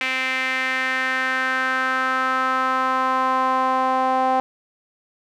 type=tone with band-pass filter sweep; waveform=sawtooth; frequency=260 Hz; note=C4; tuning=11 cents flat; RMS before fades=-21 dBFS; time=0.01-4.4 s; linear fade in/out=0 ms; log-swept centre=2300 to 830 Hz; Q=3.6; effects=none